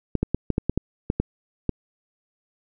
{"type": "clicks", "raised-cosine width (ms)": 3, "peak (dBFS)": -8, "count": 10, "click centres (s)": [0.153, 0.23, 0.346, 0.503, 0.581, 0.696, 0.776, 1.101, 1.2, 1.693], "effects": []}